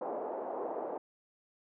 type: band-pass noise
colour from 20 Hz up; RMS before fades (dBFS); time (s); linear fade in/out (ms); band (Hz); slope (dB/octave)
pink; -38; 0.01-0.98; 5; 380 to 810; 24
effects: none